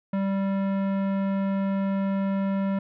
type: tone with tanh clipping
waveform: sine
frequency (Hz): 195.3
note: G3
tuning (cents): -6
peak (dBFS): -25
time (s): 0.13-2.79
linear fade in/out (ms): 5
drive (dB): 17
effects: none